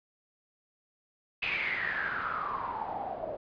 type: noise with low-pass filter sweep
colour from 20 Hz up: white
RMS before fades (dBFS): -34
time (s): 1.42-3.37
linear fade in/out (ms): 10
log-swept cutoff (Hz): 2600 to 590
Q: 9.1
effects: resampled to 11025 Hz